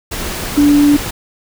sine tone in noise, 290.5 Hz, D4, 19 cents flat, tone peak -6 dBFS, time 0.57-0.97 s, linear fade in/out 10 ms, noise pink, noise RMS -22 dBFS, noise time 0.11-1.11 s, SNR +13 dB, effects none

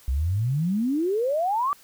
sine exponential sweep, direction up, 61 to 1190 Hz, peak -21 dBFS, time 0.08-1.73 s, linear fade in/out 0 ms, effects white hiss -53 dBFS RMS until 1.83 s

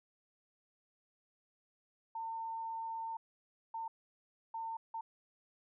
sine tone bursts at uneven times, 904 Hz, A5, 47 cents sharp, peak -38 dBFS, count 4, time 2.15-3.17 / 3.74-3.88 / 4.54-4.77 / 4.94-5.01 s, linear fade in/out 5 ms, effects none

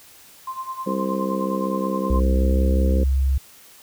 sine tone with tremolo, 1046.5 Hz, C6, in tune, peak -25 dBFS, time 0.47-2.2 s, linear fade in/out 5 ms, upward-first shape sine, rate 9.6 Hz, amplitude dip 75%
harmonic tone, 65.41 Hz, C2, in tune, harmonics 3 / 4 / 5 / 6 / 7 / 8, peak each -25 / -30 / -30 / -33 / -32 / -28 dBFS, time 0.86-3.04 s, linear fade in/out 10 ms
sine tone with pitch glide, 62.9 to 67.03 Hz, B1 to C2, +32 to +42 cents, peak -16 dBFS, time 2.1-3.38 s, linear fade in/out 5 ms, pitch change +110 cents, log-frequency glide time 2.3-2.61 s
effects white hiss -48 dBFS RMS until 3.82 s

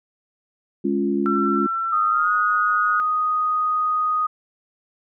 sine chord, Db major, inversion second, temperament equal, 207.7 / 277.2 / 349.2 Hz, Ab3 / Db4 / F4, 0 / 0 / 0 cents, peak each -23 dBFS, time 0.84-1.67 s, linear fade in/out 10 ms
sine tone with pitch glide, 1345 to 1449.9 Hz, E6 to F#6, +34 to -36 cents, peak -21 dBFS, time 1.26-3 s, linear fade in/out 0 ms, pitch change +130 cents, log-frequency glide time 2.1-2.31 s
sine tone, 1244.5 Hz, D#6, in tune, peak -18 dBFS, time 1.92-4.27 s, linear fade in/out 10 ms
effects none

